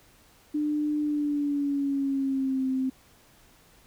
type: tone with pitch glide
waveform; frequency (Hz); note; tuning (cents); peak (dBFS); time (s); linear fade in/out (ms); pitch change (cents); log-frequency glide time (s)
sine; 298.9 to 261.7; D4 to C4; +31 to 0; -24; 0.54-2.9; 10; -231; 1.01-2.68
effects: pink hiss -58 dBFS RMS until 3.86 s